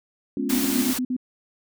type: chord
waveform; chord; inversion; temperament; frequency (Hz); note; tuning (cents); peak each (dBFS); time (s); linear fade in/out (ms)
sine; C# dominant seventh; second; equal with one note detuned; 210.7 / 246.9 / 277.2 / 349.2; G#3 / B3 / C#4 / E#4; +25 / 0 / 0 / 0; -30 / -29 / -26 / -32; 0.37-0.91; 2
type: noise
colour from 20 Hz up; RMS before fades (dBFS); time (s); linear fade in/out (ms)
white; -28; 0.49-0.99; 10
type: tone bursts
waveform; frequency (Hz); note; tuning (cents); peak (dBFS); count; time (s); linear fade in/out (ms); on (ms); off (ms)
sine; 252.7; B3; +40; -22; 6; 0.52-1.166; 5; 66; 50
effects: none